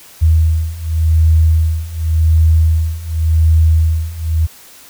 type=beating tone pair; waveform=sine; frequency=79.6 / 80.49 Hz; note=D#2 / E2; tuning=+40 / -41 cents; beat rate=0.89 Hz; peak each=-13 / -11 dBFS; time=0.21-4.47 s; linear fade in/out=20 ms; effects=white hiss -40 dBFS RMS until 4.89 s